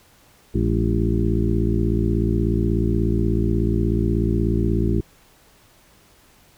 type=harmonic tone with a mistuned harmonic; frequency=56.5 Hz; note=A1; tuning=47 cents sharp; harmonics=1 / 2 / 3 / 4 / 5 / 6 / 7; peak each=-22 / -23 / -27 / -25 / -29 / -25 / -29 dBFS; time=0.54-5.01 s; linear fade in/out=10 ms; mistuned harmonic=4; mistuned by=-98 cents; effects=pink hiss -54 dBFS RMS until 6.57 s